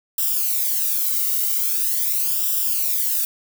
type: noise with flanger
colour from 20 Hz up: violet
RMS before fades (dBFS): -21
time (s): 0.18-3.25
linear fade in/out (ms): 2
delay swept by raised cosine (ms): 0.46 to 1.2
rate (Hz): 0.43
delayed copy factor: -0.85
effects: none